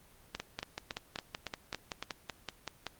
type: two click trains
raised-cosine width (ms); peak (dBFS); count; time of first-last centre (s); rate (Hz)
0.2; -19 / -19; 14 / 7; 0.4-2.867 / 0.35-2.026; 5.27 / 3.58
effects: pink hiss -61 dBFS RMS until 2.99 s + Opus 24 kbps